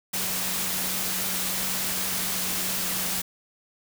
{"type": "tone in noise", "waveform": "sine", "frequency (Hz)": 185, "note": "F#3", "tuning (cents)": 0, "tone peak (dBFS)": -39, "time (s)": [0.13, 3.22], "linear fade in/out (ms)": 10, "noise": "white", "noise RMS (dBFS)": -28, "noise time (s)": [0.13, 3.22], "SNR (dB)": -14, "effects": []}